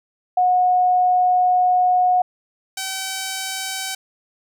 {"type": "tone pair in turn", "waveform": ["sine", "5% pulse"], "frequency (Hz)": [728, 766.3], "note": ["F#5", "G5"], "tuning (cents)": [-28, -40], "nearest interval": "minor second", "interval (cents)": 88, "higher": "second", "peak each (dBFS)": -13, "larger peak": "neither", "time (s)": [[0.37, 2.22], [2.77, 3.95]], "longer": "first", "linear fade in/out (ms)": 5, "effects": []}